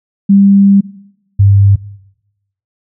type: tone pair in turn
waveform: sine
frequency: 198.2 / 99.59 Hz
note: G3 / G2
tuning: +19 / +28 cents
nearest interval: octave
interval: 1191 cents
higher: first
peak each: -3 dBFS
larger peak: neither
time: 0.29-0.81 / 1.39-1.76 s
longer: first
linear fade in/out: 10 ms
effects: noise-tail reverb RT60 0.9 s tail -21 dB re dry